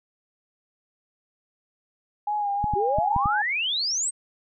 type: tone with vibrato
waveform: sine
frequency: 821 Hz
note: G#5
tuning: 20 cents flat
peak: -23 dBFS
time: 2.27-3.42 s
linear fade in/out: 5 ms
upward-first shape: sine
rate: 3 Hz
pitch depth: 42 cents each way
type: clicks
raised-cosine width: 5 ms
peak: -16 dBFS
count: 5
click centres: 2.642 / 2.737 / 2.986 / 3.163 / 3.258 s
type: exponential sweep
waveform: sine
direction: up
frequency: 370 to 8540 Hz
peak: -23 dBFS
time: 2.75-4.11 s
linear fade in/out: 20 ms
effects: none